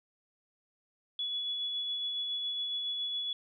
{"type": "tone with tremolo", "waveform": "sine", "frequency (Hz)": 3400, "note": "G#7", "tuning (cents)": 40, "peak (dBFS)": -31, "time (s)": [1.19, 3.33], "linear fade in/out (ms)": 2, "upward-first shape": "sine", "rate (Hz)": 7.2, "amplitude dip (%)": 25, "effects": []}